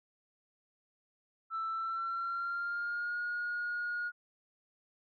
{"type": "tone with pitch glide", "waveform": "sine", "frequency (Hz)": [1326, 1437.7], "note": ["E6", "F6"], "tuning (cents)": [10, 50], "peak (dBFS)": -32, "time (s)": [1.5, 4.12], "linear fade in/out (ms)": 50, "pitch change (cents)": 140, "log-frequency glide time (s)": [1.69, 3.19], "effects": ["tanh soft clip ceiling -30 dBFS"]}